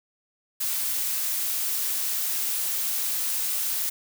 blue noise, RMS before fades -27 dBFS, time 0.6-3.9 s, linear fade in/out 10 ms, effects none

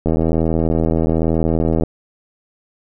click train, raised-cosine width 2 ms, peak -4 dBFS, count 145, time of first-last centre 0.06-1.836 s, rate 81.1 Hz, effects none

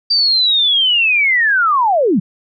sine linear sweep, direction down, 4699 to 155.56 Hz, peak -10 dBFS, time 0.1-2.2 s, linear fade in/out 10 ms, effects none

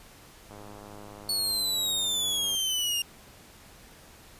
click train, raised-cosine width 1 ms, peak -32 dBFS, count 211, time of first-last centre 0.51-2.549 s, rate 103 Hz
sawtooth exponential sweep, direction down, 4435 to 2800 Hz, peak -23 dBFS, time 1.29-3.02 s, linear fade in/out 2 ms
effects pink hiss -52 dBFS RMS until 4.39 s + resampled to 32000 Hz

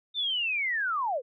sine linear sweep, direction down, 3629 to 453 Hz, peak -26 dBFS, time 0.14-1.22 s, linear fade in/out 50 ms, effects none

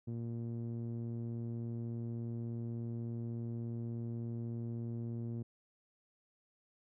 sawtooth tone with low-pass filter, 116.54 Hz, A#2, in tune, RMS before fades -40 dBFS, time 0.07-5.43 s, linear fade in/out 10 ms, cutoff 290 Hz, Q 1.3, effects none

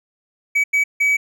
triangle tone bursts at uneven times, 2278 Hz, C#7, 47 cents sharp, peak -12 dBFS, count 3, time 0.55-0.64 / 0.73-0.84 / 1-1.17 s, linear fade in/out 10 ms, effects none

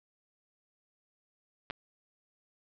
clicks, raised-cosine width 0.3 ms, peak -21 dBFS, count 2, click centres 1.701 / 1.708 s, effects low-pass 5000 Hz 12 dB/octave

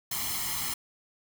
white noise with comb filter, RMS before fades -32 dBFS, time 0.11-0.74 s, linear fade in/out 5 ms, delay 0.96 ms, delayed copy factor +0.8, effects none

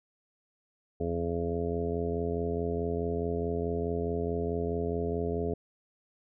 harmonic tone with a mistuned harmonic, 84.7 Hz, E2, 48 cents sharp, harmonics 1 / 2 / 3 / 4 / 5 / 6 / 7 / 8, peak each -35 / -37 / -37 / -41 / -32 / -42 / -44 / -40 dBFS, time 1-5.54 s, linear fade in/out 5 ms, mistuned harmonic 1, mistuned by -64 cents, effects none

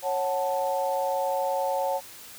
sine chord, F# minor, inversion second, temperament equal with one note detuned, 550.5 / 740 / 880 Hz, C#5 / F#5 / A5, -12 / 0 / 0 cents, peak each -27 / -30 / -29 dBFS, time 0.02-2.01 s, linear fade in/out 50 ms, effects white hiss -45 dBFS RMS until 2.38 s

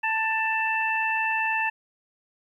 harmonic tone, 886 Hz, A5, 12 cents sharp, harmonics 1 / 2 / 3, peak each -27 / -27 / -27 dBFS, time 0.03-1.7 s, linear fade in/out 10 ms, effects 10-bit

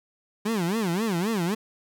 30% pulse tone with vibrato, 196 Hz, G3, in tune, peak -21 dBFS, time 0.45-1.55 s, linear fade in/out 10 ms, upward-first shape sine, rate 3.8 Hz, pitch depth 280 cents each way, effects none

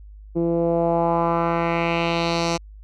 10% pulse tone with low-pass filter sweep, 168.5 Hz, E3, 38 cents sharp, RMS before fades -21 dBFS, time 0.35-2.58 s, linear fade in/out 20 ms, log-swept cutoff 350 to 6000 Hz, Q 2.2, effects added 51 Hz sine -39 dBFS peak until 2.83 s

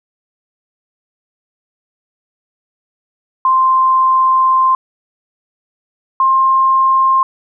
sine tone pair in turn, 1046 / 1059.4 Hz, C6 / C6, -1 / +21 cents, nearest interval unison, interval 22 cents, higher second, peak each -8 dBFS, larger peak neither, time 3.45-4.75 / 6.2-7.23 s, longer first, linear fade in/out 2 ms, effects none

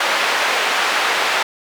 white band-pass noise, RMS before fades -18 dBFS, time 0-1.43 s, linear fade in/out 5 ms, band 550 to 2400 Hz, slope 12 dB/octave, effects none

